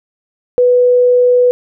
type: tone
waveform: sine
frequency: 493.9 Hz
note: B4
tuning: in tune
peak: -6 dBFS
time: 0.58-1.51 s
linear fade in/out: 0 ms
effects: none